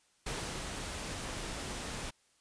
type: noise with ADSR envelope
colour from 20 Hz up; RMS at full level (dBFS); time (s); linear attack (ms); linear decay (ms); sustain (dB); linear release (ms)
pink; -37; 0.26-2.11; 7; 310; -3; 19
effects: white hiss -70 dBFS RMS until 2.4 s + resampled to 22050 Hz